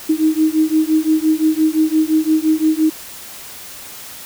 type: beating tone pair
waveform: sine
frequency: 311.1 / 316.9 Hz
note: D#4 / D#4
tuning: 0 / +32 cents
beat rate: 5.8 Hz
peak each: -15 dBFS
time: 0.09-2.9 s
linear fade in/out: 10 ms
effects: white hiss -34 dBFS RMS until 4.25 s